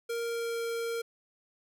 square tone with pitch glide, 466.2 to 463 Hz, A#4 to A#4, 0 to -12 cents, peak -32 dBFS, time 0.09-1.02 s, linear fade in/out 10 ms, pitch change -12 cents, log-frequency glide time 0.22-0.64 s, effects none

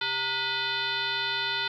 sine tone with frequency modulation, 2500 Hz, D#7, 8 cents sharp, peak -26 dBFS, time 0.01-1.68 s, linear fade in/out 5 ms, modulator 526 Hz, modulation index 3.1, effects 11-bit

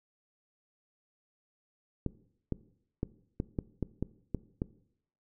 clicks, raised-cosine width 3 ms, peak -18 dBFS, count 9, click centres 2.063 / 2.523 / 3.031 / 3.401 / 3.588 / 3.827 / 4.026 / 4.347 / 4.619 s, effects noise-tail reverb RT60 0.7 s tail -19 dB re dry

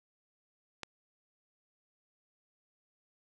click, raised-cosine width 0.2 ms, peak -21 dBFS, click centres 0.833 s, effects resampled to 22050 Hz

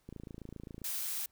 click train, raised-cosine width 3 ms, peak -32 dBFS, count 21, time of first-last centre 0.09-0.817 s, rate 27.5 Hz
blue noise, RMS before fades -37 dBFS, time 0.84-1.26 s, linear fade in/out 5 ms
effects pink hiss -73 dBFS RMS until 1.31 s

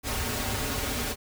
pink noise with comb filter, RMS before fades -30 dBFS, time 0.03-1.16 s, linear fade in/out 50 ms, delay 5.9 ms, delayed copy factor -0.85, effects none

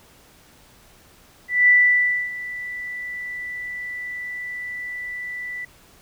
sine tone with ADSR envelope, 1975.5 Hz, B6, in tune, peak -10 dBFS, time 1.48-5.65 s, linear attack 200 ms, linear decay 620 ms, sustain -18 dB, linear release 6 ms, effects pink hiss -52 dBFS RMS until 6.01 s

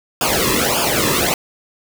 pink noise with flanger, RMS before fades -17 dBFS, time 0.21-1.34 s, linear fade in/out 2 ms, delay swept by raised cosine 0.5 to 1.36 ms, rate 1.7 Hz, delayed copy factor -0.9, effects none

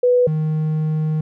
sine / triangle tone pair in turn, 493.9 / 155.57 Hz, B4 / D#3, 0 / 0 cents, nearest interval octave + minor sixth, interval 2000 cents, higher first, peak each -11 / -15 dBFS, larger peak first, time 0.03-0.27 / 0.27-1.21 s, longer second, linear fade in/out 5 ms, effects none

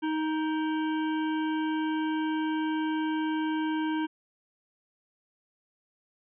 harmonic tone with a mistuned harmonic, 313.1 Hz, D#4, 11 cents sharp, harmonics 1 / 3 / 5 / 7 / 9 / 10, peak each -27 / -35 / -39 / -47 / -49 / -46 dBFS, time 0.02-4.07 s, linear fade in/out 20 ms, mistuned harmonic 7, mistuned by +87 cents, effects none

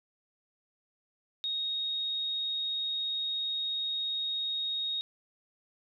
sine tone, 3743 Hz, A#7, 6 cents sharp, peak -30 dBFS, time 1.44-5.01 s, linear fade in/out 0 ms, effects none

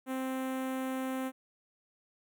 sawtooth tone with notch filter, 261.6 Hz, C4, in tune, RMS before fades -35 dBFS, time 0.06-1.32 s, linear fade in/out 50 ms, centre 4800 Hz, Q 0.68, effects none

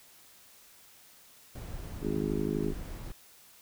brown noise, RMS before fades -40 dBFS, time 1.55-3.12 s, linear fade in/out 5 ms
harmonic tone, 51.91 Hz, G#1, in tune, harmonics 3 / 4 / 5 / 6 / 7 / 8, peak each -36 / -36 / -36 / -36 / -36 / -36 dBFS, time 2.01-2.74 s, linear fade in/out 50 ms
effects white hiss -57 dBFS RMS until 3.61 s

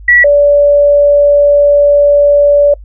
sine tone pair in turn, 1941 / 577.1 Hz, B6 / D5, -31 / -30 cents, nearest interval octave + major sixth, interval 2099 cents, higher first, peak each -3 dBFS, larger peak neither, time 0.08-0.24 / 0.24-2.74 s, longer second, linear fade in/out 5 ms, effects noise-tail reverb RT60 0.1 s tail -25 dB re dry + added 50 Hz sine -28 dBFS peak until 2.84 s

